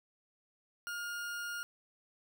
40% pulse tone, 1419 Hz, F6, 27 cents sharp, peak -37 dBFS, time 0.87-1.63 s, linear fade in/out 0 ms, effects none

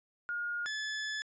sine / sawtooth tone pair in turn, 1426 / 1725 Hz, F6 / A6, +36 / -35 cents, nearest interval minor third, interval 329 cents, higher second, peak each -33 / -31 dBFS, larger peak second, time 0.29-0.66 / 0.66-1.22 s, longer second, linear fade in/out 0 ms, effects resampled to 16000 Hz

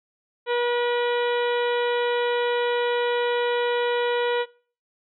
harmonic tone with a mistuned harmonic, 482.3 Hz, B4, 41 cents flat, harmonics 1 / 2 / 3 / 4 / 5 / 6 / 7 / 8, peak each -22 / -28 / -32 / -34 / -36 / -38 / -39 / -40 dBFS, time 0.46-4.46 s, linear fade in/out 50 ms, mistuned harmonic 6, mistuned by +48 cents, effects noise-tail reverb RT60 0.4 s tail -21 dB re dry

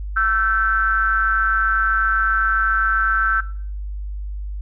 triangle ring-modulated tone, 103.83 Hz, G#2, in tune, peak -10 dBFS, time 0.16-3.41 s, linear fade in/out 10 ms, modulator 1440 Hz, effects noise-tail reverb RT60 0.5 s tail -19 dB re dry + added 50 Hz sine -25 dBFS peak until 4.61 s

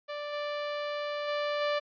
sawtooth tone with level steps, 587.3 Hz, D5, in tune, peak -31 / -28 / -25 / -23 dBFS, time 0.08-1.8 s, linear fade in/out 20 ms, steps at 0.32 / 1.27 / 1.6 s, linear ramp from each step 20 ms, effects resampled to 11025 Hz

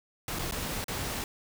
pink noise with dropouts, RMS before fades -34 dBFS, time 0.28-1.24 s, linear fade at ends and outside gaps 1 ms, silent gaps 0.388-0.392 / 0.511-0.522 / 0.842-0.882 s, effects none

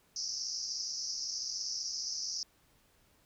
pink band-pass noise, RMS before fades -38 dBFS, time 0.16-2.43 s, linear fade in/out 2 ms, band 4900 to 6000 Hz, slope 96 dB/octave, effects pink hiss -68 dBFS RMS until 3.25 s

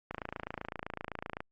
click train, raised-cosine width 0.5 ms, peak -22 dBFS, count 37, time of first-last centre 0.11-1.405 s, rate 27.8 Hz, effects Opus 48 kbps

